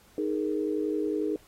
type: chord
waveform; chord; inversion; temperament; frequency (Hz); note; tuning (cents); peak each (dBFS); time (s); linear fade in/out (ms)
sine; D# suspended fourth; none; equal; 311.1 / 415.3 / 466.2; D#4 / G#4 / A#4; 0 / 0 / 0; -29 / -30 / -34; 0.18-1.36; 2
effects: pink hiss -59 dBFS RMS until 1.47 s + AAC 48 kbps